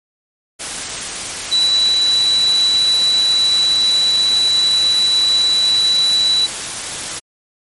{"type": "tone in noise", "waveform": "sine", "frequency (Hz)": 3951, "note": "B7", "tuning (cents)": 0, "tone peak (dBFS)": -11, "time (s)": [1.51, 6.47], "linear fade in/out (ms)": 20, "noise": "white", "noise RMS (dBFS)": -24, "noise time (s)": [0.59, 7.2], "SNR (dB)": 10, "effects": ["MP3 48 kbps"]}